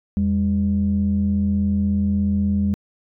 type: tone pair together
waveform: sine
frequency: 84.6 / 201.2 Hz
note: E2 / G3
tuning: +45 / +45 cents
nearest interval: octave + minor third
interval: 1500 cents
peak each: -21 / -17 dBFS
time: 0.17-2.74 s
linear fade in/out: 0 ms
effects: tanh soft clip ceiling -11 dBFS